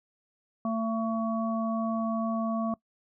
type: harmonic tone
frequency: 224.7 Hz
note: A3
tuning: 37 cents sharp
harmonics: 1 / 3 / 5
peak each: -28 / -33 / -35 dBFS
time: 0.65-2.74 s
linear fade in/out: 2 ms
effects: noise-tail reverb RT60 0.1 s tail -22 dB re dry